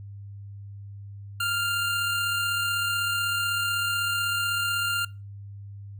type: tone with amplitude modulation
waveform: 25% pulse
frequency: 1396.9 Hz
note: F6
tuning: in tune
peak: -20 dBFS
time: 1.4-5.05 s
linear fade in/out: 5 ms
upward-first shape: sine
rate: 36 Hz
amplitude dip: 25%
effects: noise-tail reverb RT60 0.3 s tail -23 dB re dry + added 100 Hz sine -38 dBFS peak until 5.99 s